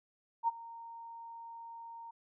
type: tone with ADSR envelope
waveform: sine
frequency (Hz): 924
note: A#5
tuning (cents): -16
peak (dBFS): -25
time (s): 0.43-2.11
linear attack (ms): 49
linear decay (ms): 24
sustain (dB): -20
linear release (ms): 8
effects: none